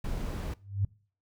brown noise, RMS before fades -34 dBFS, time 0.04-0.54 s, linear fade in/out 5 ms
sine tone with exponential growth, 99.1 Hz, G2, 19 cents sharp, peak -21 dBFS, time 0.56-0.85 s, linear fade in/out 5 ms, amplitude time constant 61 ms
effects noise-tail reverb RT60 0.4 s tail -22 dB re dry

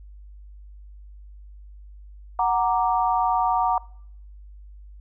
sine chord, Gb augmented, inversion none, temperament equal, 740 / 932.3 / 1174.7 Hz, Gb5 / Bb5 / D6, 0 / 0 / 0 cents, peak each -22 / -22 / -26 dBFS, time 2.39-3.78 s, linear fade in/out 2 ms, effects noise-tail reverb RT60 0.7 s tail -24 dB re dry + added 50 Hz sine -41 dBFS peak until 5 s

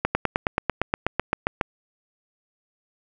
slowing click train, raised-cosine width 0.5 ms, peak -5 dBFS, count 14, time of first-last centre 0.05-1.612 s, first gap 100 ms, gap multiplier 1.03, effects none

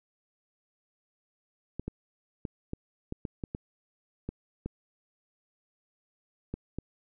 clicks, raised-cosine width 3 ms, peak -21 dBFS, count 12, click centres 1.796 / 1.88 / 2.452 / 2.734 / 3.124 / 3.252 / 3.438 / 3.549 / 4.29 / 4.66 / 6.54 / 6.786 s, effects none

